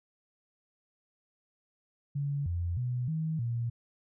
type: tone with pitch steps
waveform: sine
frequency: 142.1 / 86.6 / 123.9 / 159 / 117.9 Hz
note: C#3 / F2 / B2 / D#3 / A#2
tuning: +43 / -14 / +6 / +38 / +20 cents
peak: -29 dBFS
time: 2.15-3.7 s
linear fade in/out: 10 ms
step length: 310 ms
effects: none